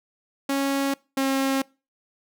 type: tone pair in turn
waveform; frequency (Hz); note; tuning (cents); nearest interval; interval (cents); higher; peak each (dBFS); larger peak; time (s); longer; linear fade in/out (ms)
sawtooth; 275.6 / 269.6; C#4 / C#4; -10 / -48; unison; 38; first; -18 / -17; second; 0.49-0.94 / 1.17-1.62; neither; 5
effects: noise-tail reverb RT60 0.3 s tail -24 dB re dry